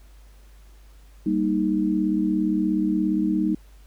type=chord; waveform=sine; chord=Eb major; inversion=first; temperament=equal; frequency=196 / 233.1 / 311.1 Hz; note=G3 / Bb3 / Eb4; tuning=0 / 0 / 0 cents; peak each=-24 / -27 / -22 dBFS; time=1.26-3.55 s; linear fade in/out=5 ms; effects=added 50 Hz sine -46 dBFS peak until 3.86 s + pink hiss -59 dBFS RMS until 3.86 s